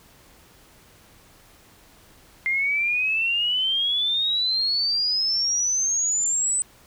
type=exponential sweep; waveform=sine; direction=up; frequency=2093 to 8120 Hz; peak=-20 dBFS; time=2.46-6.62 s; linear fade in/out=0 ms; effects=pink hiss -53 dBFS RMS until 6.86 s